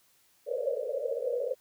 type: band-pass noise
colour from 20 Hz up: pink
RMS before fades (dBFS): -32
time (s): 0.46-1.55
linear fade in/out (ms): 20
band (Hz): 470 to 580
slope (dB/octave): 96
effects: white hiss -66 dBFS RMS until 1.6 s